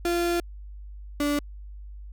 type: tone pair in turn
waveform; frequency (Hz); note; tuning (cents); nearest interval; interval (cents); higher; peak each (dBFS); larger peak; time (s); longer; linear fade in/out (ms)
35% pulse; 345.3 / 290.4; F4 / D4; -20 / -19; minor third; 299; first; -21 / -21; neither; 0.05-0.4 / 1.2-1.39; first; 2
effects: added 50 Hz sine -38 dBFS peak until 2.12 s